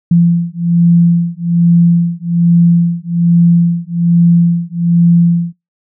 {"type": "beating tone pair", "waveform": "sine", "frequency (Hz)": [170.3, 171.5], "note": ["F3", "F3"], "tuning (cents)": [-43, -31], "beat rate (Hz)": 1.2, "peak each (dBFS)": -10, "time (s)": [0.11, 5.53], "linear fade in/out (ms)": 5, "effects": ["noise-tail reverb RT60 0.2 s tail -23 dB re dry"]}